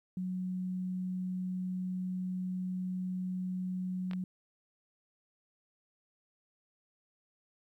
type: tone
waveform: sine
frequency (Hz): 183.9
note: F#3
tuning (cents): -10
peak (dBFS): -33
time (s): 0.17-4.24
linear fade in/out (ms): 2
type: clicks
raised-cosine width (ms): 0.3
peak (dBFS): -29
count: 2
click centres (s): 4.112 / 4.134
effects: 12-bit